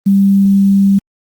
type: tone with quantisation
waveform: sine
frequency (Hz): 197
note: G3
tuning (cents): +9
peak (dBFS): -6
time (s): 0.06-0.99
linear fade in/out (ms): 10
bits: 6
effects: Opus 24 kbps